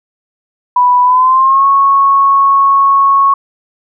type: tone with pitch glide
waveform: sine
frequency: 987.8 to 1102.4 Hz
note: B5 to C#6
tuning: 0 to -10 cents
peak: -5 dBFS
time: 0.76-3.34 s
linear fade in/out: 5 ms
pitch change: +190 cents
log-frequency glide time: 1.03-1.66 s
effects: none